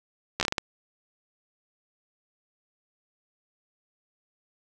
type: slowing click train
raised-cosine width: 0.2 ms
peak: -8 dBFS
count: 7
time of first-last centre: 0.4-0.582 s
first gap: 12 ms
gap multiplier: 1.37
effects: none